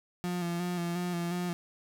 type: tone with vibrato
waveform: 35% pulse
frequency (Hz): 174.61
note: F3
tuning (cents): 0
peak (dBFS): -29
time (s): 0.24-1.53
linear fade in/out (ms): 0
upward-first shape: square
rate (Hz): 2.8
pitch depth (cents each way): 30
effects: none